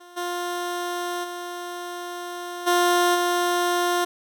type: tone with level steps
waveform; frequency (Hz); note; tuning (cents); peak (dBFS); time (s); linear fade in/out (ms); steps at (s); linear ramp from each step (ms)
15% pulse; 352.1; F4; +14; -38 / -20 / -25 / -11 / -14; 0-4.05; 10; 0.16 / 1.23 / 2.66 / 3.14; 20
effects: none